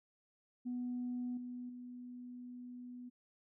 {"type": "tone with level steps", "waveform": "sine", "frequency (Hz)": 246.7, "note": "B3", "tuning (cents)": -2, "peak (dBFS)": [-36, -42, -46], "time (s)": [0.65, 3.1], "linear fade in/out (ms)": 20, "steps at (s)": [1.37, 1.69], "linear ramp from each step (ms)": 5, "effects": ["tanh soft clip ceiling -33 dBFS"]}